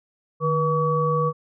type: tone cluster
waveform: sine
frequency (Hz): 153 / 484 / 1136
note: D#3 / B4 / C#6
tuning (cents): -29 / -35 / +42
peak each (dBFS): -23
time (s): 0.4-1.33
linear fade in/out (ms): 50
effects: none